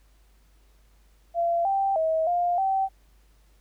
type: tone with pitch steps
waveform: sine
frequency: 683 / 783 / 641 / 703 / 772 Hz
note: F5 / G5 / E5 / F5 / G5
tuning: -39 / -2 / -49 / +11 / -27 cents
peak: -21 dBFS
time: 1.34-2.89 s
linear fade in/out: 50 ms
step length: 310 ms
effects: added 50 Hz sine -56 dBFS peak until 3.6 s + pink hiss -66 dBFS RMS until 3.6 s